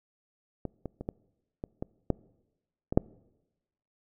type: clicks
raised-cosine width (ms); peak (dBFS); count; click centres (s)
2; -20 / -22 / -24 / -19 / -22 / -20 / -11 / -18 / -6; 9; 0.653 / 0.857 / 1.01 / 1.089 / 1.639 / 1.825 / 2.103 / 2.925 / 2.975
effects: noise-tail reverb RT60 1.0 s tail -24 dB re dry

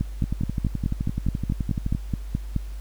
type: two click trains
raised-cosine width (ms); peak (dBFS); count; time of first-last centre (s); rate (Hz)
5; -13 / -11; 21 / 13; 0.24-1.949 / 0.01-2.563; 11.7 / 4.7
effects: added 50 Hz sine -31 dBFS peak until 2.8 s + pink hiss -52 dBFS RMS until 2.8 s

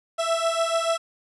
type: beating tone pair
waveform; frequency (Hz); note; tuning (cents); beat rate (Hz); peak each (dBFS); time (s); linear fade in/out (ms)
30% pulse; 659.3 / 666.2; E5 / E5; 0 / +18; 6.9; -22; 0.18-0.98; 20
effects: resampled to 24000 Hz + 9-bit

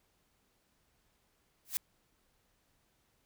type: noise with exponential growth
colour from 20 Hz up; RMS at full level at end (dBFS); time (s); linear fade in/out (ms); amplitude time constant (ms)
blue; -29; 1.65-1.77; 0; 25
effects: pink hiss -74 dBFS RMS until 3.25 s

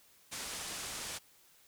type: low-pass noise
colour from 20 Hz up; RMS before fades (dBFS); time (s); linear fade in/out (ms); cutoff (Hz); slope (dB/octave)
white; -42; 0.31-1.19; 20; 9700; 24
effects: white hiss -64 dBFS RMS until 1.67 s

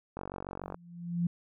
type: click train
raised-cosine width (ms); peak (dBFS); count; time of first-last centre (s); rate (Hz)
1; -24; 28; 0.17-0.744; 47
type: tone with exponential growth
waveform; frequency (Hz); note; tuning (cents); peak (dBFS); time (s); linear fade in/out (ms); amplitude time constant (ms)
sine; 172.5; F3; -21; -24; 0.62-1.27; 5; 140
effects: none

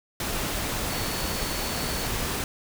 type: tone in noise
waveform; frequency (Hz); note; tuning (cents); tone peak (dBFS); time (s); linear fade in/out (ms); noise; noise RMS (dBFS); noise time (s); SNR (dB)
sine; 4436; C#8; 0; -38; 0.9-2.07; 2; pink; -29; 0.2-2.44; -12
effects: none

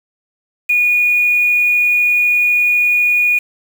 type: tone with quantisation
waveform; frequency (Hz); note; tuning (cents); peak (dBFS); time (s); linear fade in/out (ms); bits
sine; 2452; D#7; -26; -10; 0.69-3.39; 10; 5
effects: none

